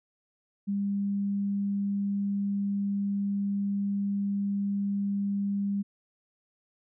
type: tone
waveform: sine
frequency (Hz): 200.2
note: G3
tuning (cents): +37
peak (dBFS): -26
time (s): 0.67-5.83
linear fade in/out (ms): 20
effects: none